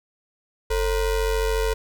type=ring-modulated tone; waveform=square; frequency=246.9 Hz; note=B3; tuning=in tune; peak=-18 dBFS; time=0.7-1.74 s; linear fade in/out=10 ms; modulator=200 Hz; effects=none